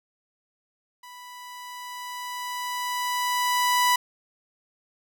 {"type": "tone with level ramp", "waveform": "sawtooth", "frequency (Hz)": 987.8, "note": "B5", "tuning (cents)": 0, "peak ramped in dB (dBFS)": [-39, -14], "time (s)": [1.03, 3.96], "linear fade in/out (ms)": 5, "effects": []}